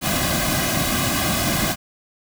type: noise with comb filter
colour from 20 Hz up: pink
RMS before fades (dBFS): -21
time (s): 0.01-1.76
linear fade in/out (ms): 50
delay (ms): 2.2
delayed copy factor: -0.95
effects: none